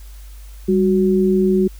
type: tone pair together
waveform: sine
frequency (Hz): 197.14 / 370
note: G3 / F#4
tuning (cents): +10 / 0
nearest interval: major seventh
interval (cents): 1090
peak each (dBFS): -15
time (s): 0.68-1.68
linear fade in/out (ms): 10
effects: added 50 Hz sine -34 dBFS peak until 1.79 s + white hiss -49 dBFS RMS until 1.79 s